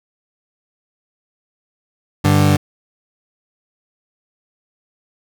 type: tone pair together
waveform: 30% pulse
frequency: 98 / 146.83 Hz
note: G2 / D3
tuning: 0 / 0 cents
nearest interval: perfect fifth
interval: 700 cents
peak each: -11 dBFS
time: 2.24-2.57 s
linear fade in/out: 10 ms
effects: none